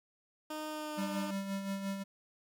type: tone with pitch glide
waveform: 15% pulse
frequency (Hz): 307.7 to 301.4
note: D#4 to D4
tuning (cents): -19 to +45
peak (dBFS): -32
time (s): 0.5-1.31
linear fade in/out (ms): 5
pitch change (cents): -36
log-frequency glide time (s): 0.69-1.03
type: tone with tremolo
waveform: square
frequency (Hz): 196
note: G3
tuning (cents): 0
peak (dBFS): -34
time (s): 0.97-2.04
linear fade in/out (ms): 20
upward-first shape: sine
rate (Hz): 5.7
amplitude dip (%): 50
effects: none